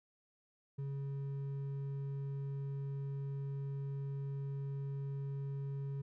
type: tone with hard clipping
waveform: triangle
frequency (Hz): 138.59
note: C#3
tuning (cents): 0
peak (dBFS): -39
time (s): 0.78-6.02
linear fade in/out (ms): 10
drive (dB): 8
effects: none